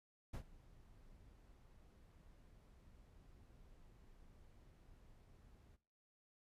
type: noise with ADSR envelope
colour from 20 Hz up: brown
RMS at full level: -43 dBFS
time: 0.33-5.77 s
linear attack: 12 ms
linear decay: 82 ms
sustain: -21 dB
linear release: 24 ms
effects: noise-tail reverb RT60 0.4 s tail -17 dB re dry + resampled to 32000 Hz